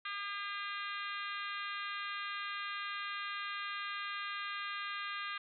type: harmonic tone with a mistuned harmonic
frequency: 403.9 Hz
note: G#4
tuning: 48 cents flat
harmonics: 3 / 4 / 5 / 6 / 7 / 8 / 9 / 10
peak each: -42 / -44 / -46 / -48 / -49 / -50 / -51 / -52 dBFS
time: 0.05-5.38 s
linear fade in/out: 5 ms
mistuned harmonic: 7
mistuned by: -24 cents
effects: none